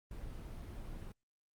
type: noise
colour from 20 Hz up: brown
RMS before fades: -45 dBFS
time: 0.11-1.12 s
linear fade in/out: 2 ms
effects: Opus 24 kbps